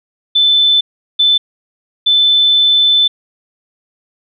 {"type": "tone bursts at uneven times", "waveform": "sine", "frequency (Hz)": 3520, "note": "A7", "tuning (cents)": 0, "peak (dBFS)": -7, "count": 3, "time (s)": [[0.35, 0.81], [1.19, 1.38], [2.06, 3.08]], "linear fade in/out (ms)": 10, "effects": []}